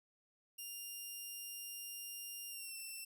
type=tone with pitch glide; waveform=5% pulse; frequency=2800 to 2689 Hz; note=F7 to E7; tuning=+4 to +34 cents; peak=-37 dBFS; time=0.58-3.05 s; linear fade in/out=10 ms; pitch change=-70 cents; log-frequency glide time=2.5-2.76 s; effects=none